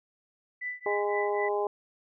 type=tone with tremolo; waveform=sine; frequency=1987 Hz; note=B6; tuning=10 cents sharp; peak=-30 dBFS; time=0.61-1.49 s; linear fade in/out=10 ms; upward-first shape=triangle; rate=3.9 Hz; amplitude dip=100%
type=harmonic tone; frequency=205.6 Hz; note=G#3; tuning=17 cents flat; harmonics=2 / 3 / 4 / 5; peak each=-28 / -34 / -32 / -37 dBFS; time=0.86-1.67 s; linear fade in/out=2 ms
effects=none